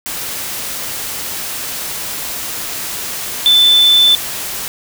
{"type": "tone in noise", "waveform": "sine", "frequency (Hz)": 3520, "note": "A7", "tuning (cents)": 0, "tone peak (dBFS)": -6, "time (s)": [3.46, 4.15], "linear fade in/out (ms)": 0, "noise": "white", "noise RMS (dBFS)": -23, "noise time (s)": [0.06, 4.68], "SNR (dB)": 14, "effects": []}